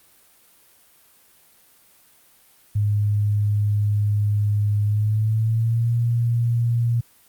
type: tone with pitch glide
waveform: sine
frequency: 103.83 to 117.9 Hz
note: G#2 to A#2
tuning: 0 to +20 cents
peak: -17 dBFS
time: 2.75-7.01 s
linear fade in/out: 10 ms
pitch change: +220 cents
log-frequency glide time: 4.84-5.94 s
effects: white hiss -55 dBFS RMS until 7.28 s + Opus 32 kbps

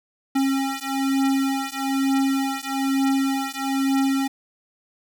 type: beating tone pair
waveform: square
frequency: 270.2 / 271.3 Hz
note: C#4 / C#4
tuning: -44 / -37 cents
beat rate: 1.1 Hz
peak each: -24 dBFS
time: 0.35-4.28 s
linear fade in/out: 10 ms
effects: none

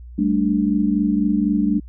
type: chord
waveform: sine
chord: G suspended second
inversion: none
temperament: equal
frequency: 196 / 220 / 293.7 Hz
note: G3 / A3 / D4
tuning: 0 / 0 / 0 cents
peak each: -20 dBFS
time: 0.18-1.8 s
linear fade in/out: 10 ms
effects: added 60 Hz sine -35 dBFS peak until 1.88 s

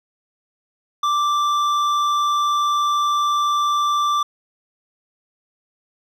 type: tone with hard clipping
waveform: triangle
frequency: 1174.7 Hz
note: D6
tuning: in tune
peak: -18 dBFS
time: 1.03-4.23 s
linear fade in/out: 5 ms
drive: 12 dB
effects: none

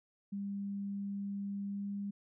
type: tone with pitch glide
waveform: sine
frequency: 199.8 to 201.1 Hz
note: G3 to G3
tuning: +33 to +44 cents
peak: -36 dBFS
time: 0.32-2.11 s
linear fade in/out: 10 ms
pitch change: +11 cents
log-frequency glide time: 1.64-1.91 s
effects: none

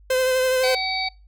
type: tone with vibrato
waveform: 45% pulse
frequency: 515 Hz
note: C5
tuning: 28 cents flat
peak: -18 dBFS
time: 0.1-0.75 s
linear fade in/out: 5 ms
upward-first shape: sine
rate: 12 Hz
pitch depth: 21 cents each way
type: harmonic tone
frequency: 759 Hz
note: F#5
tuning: 44 cents sharp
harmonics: 1 / 3 / 5 / 6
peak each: -28 / -27 / -32 / -27 dBFS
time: 0.63-1.09 s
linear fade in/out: 10 ms
effects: noise-tail reverb RT60 0.3 s tail -24 dB re dry + added 50 Hz sine -47 dBFS peak until 1.27 s

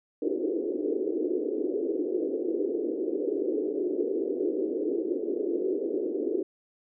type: band-pass noise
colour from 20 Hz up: pink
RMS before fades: -29 dBFS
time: 0.22-6.43 s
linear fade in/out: 5 ms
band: 310 to 450 Hz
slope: 48 dB/octave
effects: none

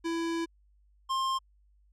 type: tone pair in turn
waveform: square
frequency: 332.6 / 1059.6 Hz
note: E4 / C6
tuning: +16 / +22 cents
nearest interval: octave + minor sixth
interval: 2006 cents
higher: second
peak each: -30 / -28 dBFS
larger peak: second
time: 0.04-0.46 / 1.09-1.39 s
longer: first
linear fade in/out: 20 ms
effects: added 50 Hz sine -61 dBFS peak until 1.92 s + low-pass 7000 Hz 12 dB/octave

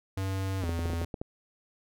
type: tone with pitch glide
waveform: square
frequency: 96 to 84.06 Hz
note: G2 to E2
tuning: -36 to +34 cents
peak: -30 dBFS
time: 0.17-1.05 s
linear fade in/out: 5 ms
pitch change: -230 cents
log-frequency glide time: 0.6-0.66 s
type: clicks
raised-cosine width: 2 ms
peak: -21 dBFS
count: 9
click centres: 0.638 / 0.693 / 0.792 / 0.857 / 0.901 / 0.934 / 1.016 / 1.142 / 1.215 s
effects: none

